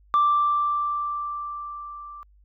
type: tone with level ramp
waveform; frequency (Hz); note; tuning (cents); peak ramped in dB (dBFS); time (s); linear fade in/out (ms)
sine; 1174.7; D6; 0; -14 to -38; 0.14-2.23; 0
effects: tanh soft clip ceiling -13 dBFS + added 50 Hz sine -53 dBFS peak until 2.44 s